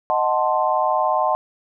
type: chord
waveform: sine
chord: D# diminished seventh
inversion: none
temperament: equal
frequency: 622.3 / 740 / 880 / 1046.5 Hz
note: D#5 / F#5 / A5 / C6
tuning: 0 / 0 / 0 / 0 cents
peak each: -22 dBFS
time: 0.1-1.35 s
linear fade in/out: 0 ms
effects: none